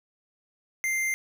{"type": "tone with hard clipping", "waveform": "sine", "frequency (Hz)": 2093, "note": "C7", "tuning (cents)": 0, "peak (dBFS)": -26, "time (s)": [0.84, 1.14], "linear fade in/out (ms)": 0, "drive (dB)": 17, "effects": []}